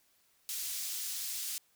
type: high-pass noise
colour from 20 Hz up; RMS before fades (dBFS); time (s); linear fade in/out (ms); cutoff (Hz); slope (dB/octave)
pink; -38; 0.49-1.58; 0; 4900; 12
effects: white hiss -70 dBFS RMS until 1.75 s